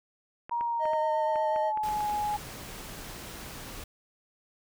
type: clicks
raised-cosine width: 0.5 ms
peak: -26 dBFS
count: 11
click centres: 0.495 / 0.61 / 0.855 / 0.934 / 1.358 / 1.561 / 1.774 / 1.887 / 2.006 / 2.097 / 2.339 s
type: tone with pitch glide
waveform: sine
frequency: 944 to 836.2 Hz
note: A#5 to G#5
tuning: +22 to +12 cents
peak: -27 dBFS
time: 0.51-2.37 s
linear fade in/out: 10 ms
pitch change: -210 cents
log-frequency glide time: 0.62-2.09 s
type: tone with vibrato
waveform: triangle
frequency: 622.3 Hz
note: D#5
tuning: in tune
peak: -26 dBFS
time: 0.79-1.73 s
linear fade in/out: 50 ms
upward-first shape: sine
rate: 8.3 Hz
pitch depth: 17 cents each way
type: noise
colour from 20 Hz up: pink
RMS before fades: -42 dBFS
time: 1.83-3.84 s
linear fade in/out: 5 ms
effects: none